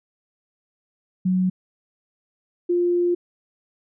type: tone pair in turn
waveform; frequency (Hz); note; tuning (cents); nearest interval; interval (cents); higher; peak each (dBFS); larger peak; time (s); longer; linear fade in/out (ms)
sine; 184.7 / 350.7; F#3 / F4; -3 / +7; major seventh; 1110; second; -17; neither; 1.25-1.5 / 2.69-3.15; second; 10
effects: none